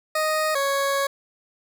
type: tone pair in turn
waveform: 20% pulse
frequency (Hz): 622.3 / 554.4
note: D#5 / C#5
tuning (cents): 0 / 0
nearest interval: major second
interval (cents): 200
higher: first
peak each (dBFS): -16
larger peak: neither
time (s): 0.15-0.55 / 0.55-1.07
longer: second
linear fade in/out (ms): 5
effects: 9-bit